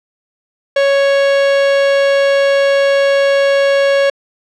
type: tone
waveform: 45% pulse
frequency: 555 Hz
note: C#5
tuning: 2 cents sharp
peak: -9 dBFS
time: 0.76-4.1 s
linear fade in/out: 5 ms
effects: low-pass 4000 Hz 12 dB/octave